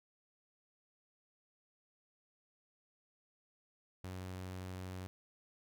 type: tone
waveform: sawtooth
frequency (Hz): 92.5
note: F#2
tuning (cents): 0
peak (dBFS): -39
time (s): 4.04-5.07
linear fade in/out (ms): 0
effects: none